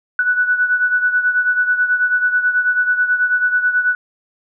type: beating tone pair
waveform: sine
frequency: 1480 / 1489.2 Hz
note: F#6 / F#6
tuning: 0 / +11 cents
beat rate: 9.2 Hz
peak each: -14 / -20 dBFS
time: 0.19-3.95 s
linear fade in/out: 2 ms
effects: none